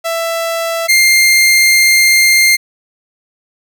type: tone pair in turn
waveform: sawtooth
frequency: 664 / 2108 Hz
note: E5 / C7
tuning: +12 / +12 cents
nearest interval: octave + minor sixth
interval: 2000 cents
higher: second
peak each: -11 / -3 dBFS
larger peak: second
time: 0.04-0.88 / 0.88-2.57 s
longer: second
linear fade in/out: 20 ms
effects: none